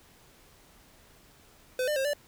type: tone with pitch steps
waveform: square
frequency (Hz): 508 / 599 / 535 / 584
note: B4 / D5 / C5 / D5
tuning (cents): +49 / +34 / +38 / -10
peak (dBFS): -27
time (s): 1.79-2.134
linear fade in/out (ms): 2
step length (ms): 86
effects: pink hiss -58 dBFS RMS until 2.27 s